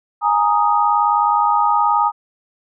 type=chord; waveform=sine; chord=Ab suspended second; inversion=none; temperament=equal with one note detuned; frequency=830.6 / 929.6 / 1244.5 Hz; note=Ab5 / Bb5 / Eb6; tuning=0 / -5 / 0 cents; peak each=-17 dBFS; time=0.21-2.12 s; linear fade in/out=50 ms; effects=none